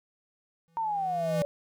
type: tone with exponential growth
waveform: square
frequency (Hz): 165.7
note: E3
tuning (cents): +9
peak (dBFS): -27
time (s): 0.68-1.42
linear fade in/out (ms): 0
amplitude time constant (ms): 160
type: exponential sweep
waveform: sine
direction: down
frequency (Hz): 928 to 570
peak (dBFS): -27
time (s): 0.77-1.45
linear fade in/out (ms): 0
effects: none